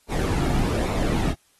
brown noise with flanger, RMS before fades -23 dBFS, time 0.08-1.35 s, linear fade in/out 50 ms, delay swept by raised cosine 0.62 to 2.02 ms, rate 1.2 Hz, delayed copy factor -0.5, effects white hiss -62 dBFS RMS until 1.59 s + AAC 32 kbps

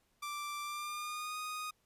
sawtooth tone with pitch glide, 1174.7 to 1241 Hz, D6 to D#6, 0 to -5 cents, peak -35 dBFS, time 0.22-1.71 s, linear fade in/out 10 ms, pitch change +95 cents, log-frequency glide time 0.62-1.37 s, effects pink hiss -75 dBFS RMS until 1.85 s + resampled to 32000 Hz

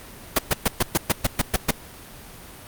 pink noise bursts, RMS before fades -18 dBFS, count 10, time 0.36-1.71 s, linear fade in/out 5 ms, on 27 ms, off 120 ms, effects pink hiss -42 dBFS RMS until 2.67 s + Opus 32 kbps

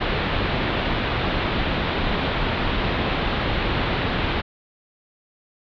pink low-pass noise, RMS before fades -23 dBFS, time 0-4.42 s, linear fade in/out 20 ms, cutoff 3900 Hz, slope 48 dB/octave, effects none

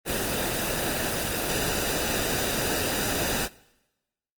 pink noise with comb filter, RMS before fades -27 dBFS, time 0.05-3.49 s, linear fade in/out 50 ms, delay 0.92 ms, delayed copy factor -0.55, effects noise-tail reverb RT60 1.0 s tail -22 dB re dry + Opus 24 kbps

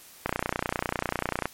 click train, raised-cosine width 0.5 ms, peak -10 dBFS, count 37, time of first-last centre 0.26-1.456 s, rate 30.1 Hz, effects white hiss -50 dBFS RMS until 1.53 s + MP3 64 kbps

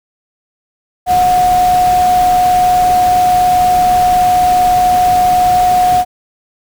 sine tone in noise, 727 Hz, F#5, 31 cents flat, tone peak -7 dBFS, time 1.06-6.05 s, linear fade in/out 50 ms, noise pink, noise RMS -23 dBFS, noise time 1.06-6.05 s, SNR +13 dB, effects none

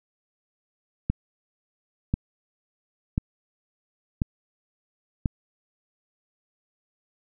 click train, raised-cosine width 5 ms, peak -10 dBFS, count 5, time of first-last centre 1.1-5.258 s, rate 0.962 Hz, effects none

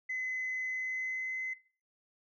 sine tone with pitch glide, 2031 to 2046 Hz, B6 to C7, +48 to -39 cents, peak -32 dBFS, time 0.09-1.54 s, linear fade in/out 10 ms, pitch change +13 cents, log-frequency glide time 0.67-1.39 s, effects noise-tail reverb RT60 0.4 s tail -20 dB re dry + tanh soft clip ceiling -29 dBFS

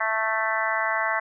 harmonic tone, 220.6 Hz, A3, 5 cents sharp, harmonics 3 / 4 / 5 / 6 / 7 / 8 / 9, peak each -30 / -30 / -29 / -33 / -30 / -30 / -29 dBFS, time 0-1.2 s, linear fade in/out 10 ms, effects none

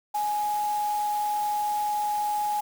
sine tone in noise, 835 Hz, G#5, 9 cents sharp, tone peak -24 dBFS, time 0.14-2.61 s, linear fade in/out 10 ms, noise white, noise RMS -41 dBFS, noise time 0.14-2.61 s, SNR +14 dB, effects none

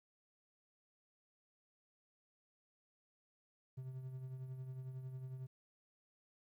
triangle tone with tremolo, 130 Hz, C3, 11 cents flat, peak -40 dBFS, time 3.77-5.47 s, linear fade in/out 10 ms, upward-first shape triangle, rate 11 Hz, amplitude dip 55%, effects 13-bit

